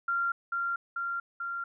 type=tone with echo; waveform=sine; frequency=1384 Hz; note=F6; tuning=16 cents flat; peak=-26 dBFS; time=0.08-0.32 s; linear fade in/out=5 ms; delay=440 ms; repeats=3; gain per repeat=-2 dB; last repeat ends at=1.64 s; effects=none